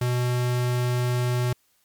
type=tone; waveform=square; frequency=123.47 Hz; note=B2; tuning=in tune; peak=-22 dBFS; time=0.01-1.53 s; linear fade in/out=5 ms; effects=white hiss -66 dBFS RMS until 1.84 s + MP3 96 kbps